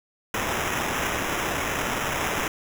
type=noise with sample-and-hold; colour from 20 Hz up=white; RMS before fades=-27 dBFS; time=0.34-2.48 s; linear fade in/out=2 ms; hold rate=4410 Hz; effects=none